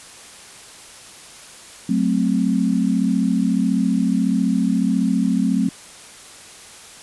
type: chord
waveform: sine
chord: F# diminished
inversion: none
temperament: equal with one note detuned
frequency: 185.53 / 220 / 261.6 Hz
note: F#3 / A3 / C4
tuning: +5 / 0 / 0 cents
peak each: -20 / -20 / -20 dBFS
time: 1.89-5.69 s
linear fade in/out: 5 ms
effects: white hiss -41 dBFS RMS until 7.02 s + resampled to 24000 Hz